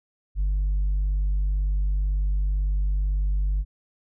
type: tone with tanh clipping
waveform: sine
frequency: 49 Hz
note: G1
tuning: in tune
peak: -21 dBFS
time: 0.35-3.65 s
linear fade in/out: 50 ms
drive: 1 dB
effects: none